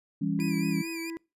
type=chord; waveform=sine; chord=C# diminished; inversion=first; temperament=just; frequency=166.31 / 199.57 / 277.2 Hz; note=E3 / G3 / C#4; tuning=+16 / +31 / 0 cents; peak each=-30 dBFS; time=0.21-0.82 s; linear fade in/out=10 ms
type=harmonic tone; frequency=330 Hz; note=E4; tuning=2 cents sharp; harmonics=1 / 3 / 5 / 6; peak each=-34 / -50 / -56 / -50 dBFS; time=0.39-1.17 s; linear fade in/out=0 ms
type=tone with vibrato; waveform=sawtooth; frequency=2400 Hz; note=D7; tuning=37 cents sharp; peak=-34 dBFS; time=0.4-1.1 s; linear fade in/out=0 ms; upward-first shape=sine; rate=4.5 Hz; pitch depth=76 cents each way
effects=noise-tail reverb RT60 0.3 s tail -25 dB re dry + resampled to 32000 Hz